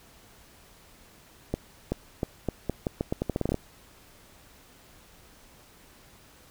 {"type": "accelerating click train", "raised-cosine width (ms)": 2, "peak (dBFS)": -13, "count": 16, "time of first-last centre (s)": [1.54, 3.544], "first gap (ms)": 380, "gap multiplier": 0.82, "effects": ["pink hiss -55 dBFS RMS until 6.5 s"]}